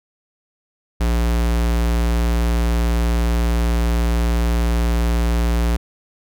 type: tone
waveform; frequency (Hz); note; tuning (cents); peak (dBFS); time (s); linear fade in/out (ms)
square; 58.27; A#1; 0; -16; 1-5.77; 10
effects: none